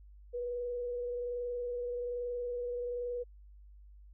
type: tone with frequency modulation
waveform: sine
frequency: 486.7 Hz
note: B4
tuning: 25 cents flat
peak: -34 dBFS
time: 0.33-3.24 s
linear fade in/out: 20 ms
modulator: 21.2 Hz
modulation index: 0.28
effects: added 50 Hz sine -52 dBFS peak until 4.13 s